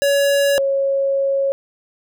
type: tone pair in turn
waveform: square / sine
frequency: 563 / 548.6 Hz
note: C#5 / C#5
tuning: +27 / -18 cents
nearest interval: unison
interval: 45 cents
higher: first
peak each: -14 / -15 dBFS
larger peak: first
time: 0.02-0.58 / 0.58-1.52 s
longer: second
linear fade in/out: 0 ms
effects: none